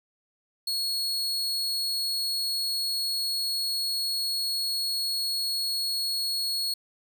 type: tone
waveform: 40% pulse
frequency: 4334 Hz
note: C#8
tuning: 40 cents flat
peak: -25 dBFS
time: 0.67-6.74 s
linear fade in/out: 5 ms
effects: none